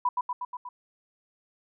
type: tone with echo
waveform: sine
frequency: 987.8 Hz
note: B5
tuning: in tune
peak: -21 dBFS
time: 0.05-0.09 s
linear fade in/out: 5 ms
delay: 120 ms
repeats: 5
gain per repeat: -3 dB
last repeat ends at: 0.69 s
effects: none